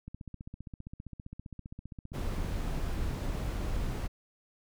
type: click train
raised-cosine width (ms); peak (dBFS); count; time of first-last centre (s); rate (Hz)
5; -30; 42; 0.08-2.777; 15.2
type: noise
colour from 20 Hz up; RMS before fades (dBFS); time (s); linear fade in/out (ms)
brown; -33; 2.13-4.08; 20
effects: none